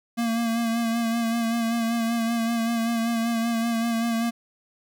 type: tone with vibrato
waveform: square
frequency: 230.5 Hz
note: A#3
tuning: 19 cents flat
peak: -23 dBFS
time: 0.17-4.31 s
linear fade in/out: 20 ms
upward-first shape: sine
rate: 5.2 Hz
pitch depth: 33 cents each way
effects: none